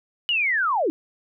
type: linear sweep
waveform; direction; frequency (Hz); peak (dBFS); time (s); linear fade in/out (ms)
sine; down; 2960 to 278.6; -19; 0.29-0.9; 0
effects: none